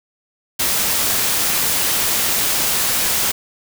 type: noise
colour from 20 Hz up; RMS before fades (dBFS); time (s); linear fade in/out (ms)
white; -18; 0.59-3.32; 10
effects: none